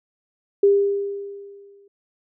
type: tone with exponential decay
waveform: sine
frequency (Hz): 400.6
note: G4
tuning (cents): +38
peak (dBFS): -10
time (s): 0.63-1.88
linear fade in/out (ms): 5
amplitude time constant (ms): 270
effects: none